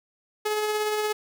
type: tone with tremolo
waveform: sawtooth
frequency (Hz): 424.7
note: G#4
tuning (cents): +39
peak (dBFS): -19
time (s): 0.45-1.13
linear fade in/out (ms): 10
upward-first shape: sine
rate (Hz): 17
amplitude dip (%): 30
effects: none